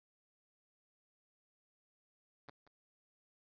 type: tone with echo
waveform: 5% pulse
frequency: 142 Hz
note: C#3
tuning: 42 cents sharp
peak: -38 dBFS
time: 2.48-2.5 s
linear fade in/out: 5 ms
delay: 180 ms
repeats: 1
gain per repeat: -15 dB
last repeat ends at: 2.68 s
effects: resampled to 11025 Hz + 13-bit